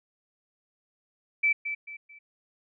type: tone with echo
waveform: sine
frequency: 2318 Hz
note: D7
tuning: 23 cents flat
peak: -20 dBFS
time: 1.43-1.53 s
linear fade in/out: 10 ms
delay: 220 ms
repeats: 3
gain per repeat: -9 dB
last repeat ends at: 2.19 s
effects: none